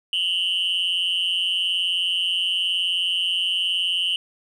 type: tone with amplitude modulation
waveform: sine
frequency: 2960 Hz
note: F#7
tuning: in tune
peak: -14 dBFS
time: 0.13-4.16 s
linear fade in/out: 2 ms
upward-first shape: sine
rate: 179 Hz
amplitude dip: 100%
effects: tanh soft clip ceiling -15 dBFS + 9-bit